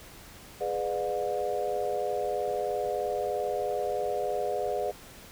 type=chord; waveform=sine; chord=G# diminished seventh; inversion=none; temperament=just; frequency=415.3 / 498.4 / 598 / 717.6 Hz; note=G#4 / B4 / D5 / F5; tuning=0 / +16 / +31 / +47 cents; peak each=-33 dBFS; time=0.6-4.92 s; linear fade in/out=20 ms; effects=pink hiss -49 dBFS RMS until 5.31 s